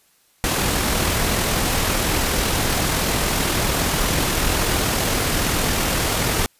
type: noise with amplitude modulation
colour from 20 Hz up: pink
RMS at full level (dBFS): -19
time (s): 0.44-6.46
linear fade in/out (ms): 0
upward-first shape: sine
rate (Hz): 41.2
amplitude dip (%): 25
effects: white hiss -59 dBFS RMS until 6.59 s + resampled to 32000 Hz